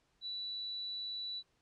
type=tone; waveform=sine; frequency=3951 Hz; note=B7; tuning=in tune; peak=-38 dBFS; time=0.21-1.43 s; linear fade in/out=50 ms; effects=pink hiss -75 dBFS RMS until 1.61 s + low-pass 7000 Hz 12 dB/octave